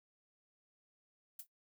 violet noise with exponential decay, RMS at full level -41 dBFS, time 1.39-1.47 s, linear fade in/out 5 ms, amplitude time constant 17 ms, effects noise-tail reverb RT60 0.1 s tail -17 dB re dry

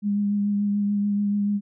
sine tone with vibrato, 204 Hz, G#3, 31 cents flat, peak -20 dBFS, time 0.02-1.61 s, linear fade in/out 50 ms, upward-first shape triangle, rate 6.9 Hz, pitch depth 21 cents each way, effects none

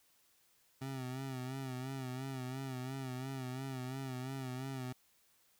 25% pulse tone with vibrato, 130.81 Hz, C3, in tune, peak -36 dBFS, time 0.81-4.93 s, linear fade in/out 10 ms, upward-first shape sine, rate 2.9 Hz, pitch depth 63 cents each way, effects white hiss -71 dBFS RMS until 5.59 s

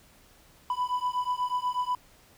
triangle beating tone pair, 990 / 998.2 Hz, B5 / B5, +4 / +18 cents, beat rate 8.2 Hz, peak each -28 dBFS, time 0.7-1.95 s, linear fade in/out 2 ms, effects pink hiss -58 dBFS RMS until 2.37 s

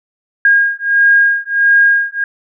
sine beating tone pair, 1625 / 1626.5 Hz, G#6 / G#6, -38 / -37 cents, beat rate 1.5 Hz, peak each -11 dBFS, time 0.45-2.24 s, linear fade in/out 2 ms, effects none

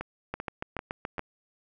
two click trains, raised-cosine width 0.5 ms, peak -17 / -19 dBFS, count 7 / 4, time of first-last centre 0.34-1.193 / 0.01-1.182 s, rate 7.03 / 2.56 Hz, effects none

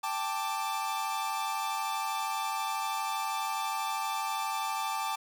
45% pulse chord, G suspended second, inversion none, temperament equal with one note detuned, 787.6 / 880 / 1174.7 Hz, G5 / A5 / D6, +8 / 0 / 0 cents, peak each -37 / -34 / -35 dBFS, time 0.03-5.16 s, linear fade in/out 10 ms, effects none

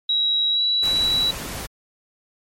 sine tone with pitch glide, 3863 to 3921 Hz, B7 to B7, -39 to -13 cents, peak -17 dBFS, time 0.09-1.31 s, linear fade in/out 5 ms, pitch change +26 cents, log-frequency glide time 0.51-0.62 s
pink noise, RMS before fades -31 dBFS, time 0.82-1.67 s, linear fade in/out 20 ms
effects MP3 64 kbps

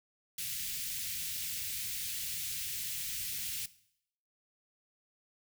white band-stop noise, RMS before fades -38 dBFS, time 0.38-3.66 s, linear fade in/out 5 ms, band 170 to 2100 Hz, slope 24 dB/octave, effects noise-tail reverb RT60 0.7 s tail -18 dB re dry

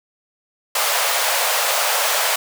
pink high-pass noise, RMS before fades -19 dBFS, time 0.75-2.36 s, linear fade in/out 5 ms, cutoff 530 Hz, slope 48 dB/octave, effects none

